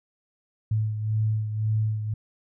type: beating tone pair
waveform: sine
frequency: 108.2 / 110.1 Hz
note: A2 / A2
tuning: -29 / +2 cents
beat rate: 1.9 Hz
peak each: -23 / -31 dBFS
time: 0.71-2.14 s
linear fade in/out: 5 ms
effects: none